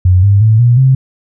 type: tone with pitch steps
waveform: sine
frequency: 91.3 / 100.14 / 109.84 / 120.47 / 132.14 Hz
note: F#2 / G2 / A2 / B2 / C3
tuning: -23 / +37 / -3 / -43 / +17 cents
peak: -4 dBFS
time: 0.05-0.95 s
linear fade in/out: 5 ms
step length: 180 ms
effects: none